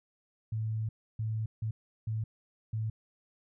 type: tone bursts at uneven times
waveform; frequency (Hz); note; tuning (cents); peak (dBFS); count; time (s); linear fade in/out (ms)
sine; 110; A2; 0; -30; 5; 0.52-0.89 / 1.19-1.46 / 1.62-1.71 / 2.07-2.24 / 2.73-2.9; 5
effects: none